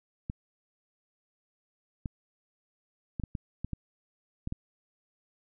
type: clicks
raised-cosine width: 5 ms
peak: -21 dBFS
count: 9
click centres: 0.299 / 2.058 / 3.198 / 3.237 / 3.352 / 3.646 / 3.733 / 4.474 / 4.524 s
effects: none